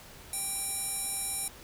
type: tone with band-pass filter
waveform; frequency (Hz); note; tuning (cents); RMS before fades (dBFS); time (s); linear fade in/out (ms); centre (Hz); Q
square; 784; G5; 0; -34; 0.33-1.48; 2; 10000; 4.2
effects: pink hiss -50 dBFS RMS until 1.63 s